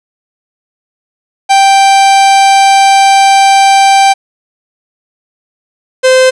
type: tone pair in turn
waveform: 45% pulse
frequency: 784 / 517.1 Hz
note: G5 / C5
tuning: 0 / -20 cents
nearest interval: perfect fifth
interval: 720 cents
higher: first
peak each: -3 dBFS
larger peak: neither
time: 1.49-4.14 / 6.03-6.31 s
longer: first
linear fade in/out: 20 ms
effects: resampled to 22050 Hz + 7-bit